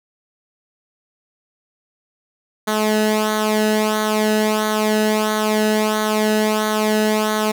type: tone with flanger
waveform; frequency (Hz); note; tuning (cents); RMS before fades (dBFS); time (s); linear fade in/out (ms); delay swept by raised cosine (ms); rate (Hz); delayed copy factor
sawtooth; 214.6; A3; -43; -18; 2.67-7.52; 10; 0.38 to 0.89; 1.5; -0.7
effects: none